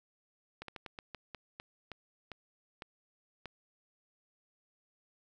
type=slowing click train; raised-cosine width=0.3 ms; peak=-27 dBFS; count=12; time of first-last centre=0.62-3.457 s; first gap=63 ms; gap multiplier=1.26; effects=none